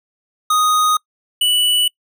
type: tone pair in turn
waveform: square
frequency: 1244.5 / 2960 Hz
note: D#6 / F#7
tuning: 0 / 0 cents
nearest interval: octave + minor third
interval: 1500 cents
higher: second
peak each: -13 dBFS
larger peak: neither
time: 0.5-0.97 / 1.41-1.88 s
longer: neither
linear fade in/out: 5 ms
effects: noise-tail reverb RT60 0.1 s tail -26 dB re dry